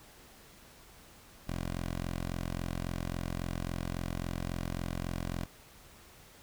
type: tone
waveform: 10% pulse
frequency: 43.65 Hz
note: F1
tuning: in tune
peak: -26 dBFS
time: 1.47-5.46 s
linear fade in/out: 20 ms
effects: pink hiss -56 dBFS RMS until 6.42 s